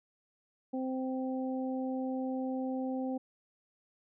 harmonic tone, 260 Hz, C4, 11 cents flat, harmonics 1 / 2 / 3, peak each -33 / -39 / -43 dBFS, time 0.73-3.18 s, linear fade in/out 10 ms, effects none

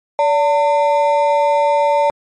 triangle ring-modulated tone, 739 Hz, F#5, 2 cents flat, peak -6 dBFS, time 0.19-2.1 s, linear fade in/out 0 ms, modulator 163 Hz, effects MP3 48 kbps

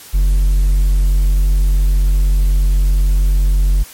triangle tone with hard clipping, 45.68 Hz, F#1, 21 cents flat, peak -10 dBFS, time 0.13-3.84 s, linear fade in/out 20 ms, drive 6 dB, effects white hiss -37 dBFS RMS until 3.93 s + MP3 64 kbps

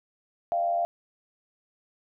sine tone with frequency modulation, 690 Hz, F5, 21 cents flat, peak -23 dBFS, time 0.52-0.85 s, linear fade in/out 0 ms, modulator 87.5 Hz, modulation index 0.54, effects none

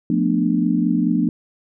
sine chord, B half-diminished seventh, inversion second, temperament just, 177.8 / 222.2 / 246.9 / 296.3 Hz, F3 / A3 / B3 / D4, +31 / +17 / 0 / +15 cents, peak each -21 dBFS, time 0.1-1.29 s, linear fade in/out 2 ms, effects none

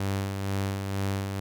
sawtooth tone with tremolo, 98 Hz, G2, in tune, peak -22 dBFS, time 0-1.4 s, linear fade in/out 5 ms, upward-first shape sine, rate 2.1 Hz, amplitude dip 40%, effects none

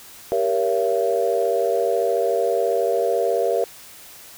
sine chord, G diminished seventh, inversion none, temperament just, 392 / 470.4 / 564.5 / 677.4 Hz, G4 / Bb4 / Db5 / Fb5, 0 / +16 / +31 / +47 cents, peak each -24 / -21 / -24 / -23 dBFS, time 0.32-3.64 s, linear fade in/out 0 ms, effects tanh soft clip ceiling -7 dBFS + white hiss -43 dBFS RMS until 4.37 s

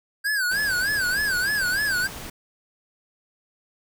square tone with vibrato, 1579 Hz, G6, 12 cents sharp, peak -22 dBFS, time 0.24-2.08 s, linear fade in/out 20 ms, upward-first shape sine, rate 3.3 Hz, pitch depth 150 cents each way
pink noise, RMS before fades -37 dBFS, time 0.51-2.3 s, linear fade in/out 5 ms
effects none

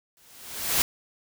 white noise with exponential growth, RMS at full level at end -20 dBFS, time 0.17-0.82 s, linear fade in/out 0 ms, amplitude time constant 140 ms, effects none

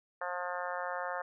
harmonic tone, 178.4 Hz, F3, 37 cents sharp, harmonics 3 / 4 / 5 / 6 / 7 / 8 / 9 / 10, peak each -40 / -41 / -42 / -43 / -43 / -44 / -45 / -45 dBFS, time 0.21-1.22 s, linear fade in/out 5 ms, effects none

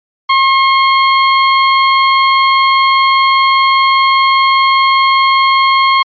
sawtooth tone, 1075 Hz, C6, 47 cents sharp, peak -3 dBFS, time 0.29-6.03 s, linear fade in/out 10 ms, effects resampled to 11025 Hz

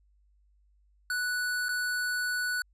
square tone with dropouts, 1480 Hz, F#6, in tune, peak -29 dBFS, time 1.1-2.62 s, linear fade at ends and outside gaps 2 ms, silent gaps 1.685-1.69 s, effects added 50 Hz sine -62 dBFS peak until 2.73 s + resampled to 32000 Hz

